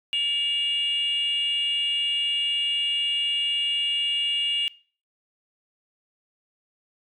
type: tone with frequency modulation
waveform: sine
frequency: 2838 Hz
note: F7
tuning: 27 cents sharp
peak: -21 dBFS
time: 0.13-4.68 s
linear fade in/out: 0 ms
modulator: 543 Hz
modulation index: 0.46
effects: noise-tail reverb RT60 0.4 s tail -21 dB re dry + tanh soft clip ceiling -18 dBFS